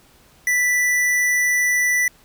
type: tone with hard clipping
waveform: sine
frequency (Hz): 1975.5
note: B6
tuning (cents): 0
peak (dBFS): -17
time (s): 0.47-2.08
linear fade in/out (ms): 2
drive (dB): 17
effects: pink hiss -53 dBFS RMS until 2.24 s